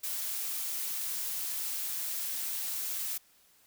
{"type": "noise", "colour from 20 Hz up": "blue", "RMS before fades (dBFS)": -35, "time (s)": [0.03, 3.18], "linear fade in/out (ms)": 10, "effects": ["white hiss -64 dBFS RMS until 3.66 s"]}